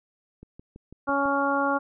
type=click train; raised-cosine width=3 ms; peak=-31 dBFS; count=6; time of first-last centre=0.43-1.256 s; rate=6.05 Hz
type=harmonic tone; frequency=279.3 Hz; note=C#4; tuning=13 cents sharp; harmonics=1 / 2 / 3 / 4 / 5; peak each=-28 / -28 / -28 / -28 / -28 dBFS; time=1.07-1.79 s; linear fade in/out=20 ms
effects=none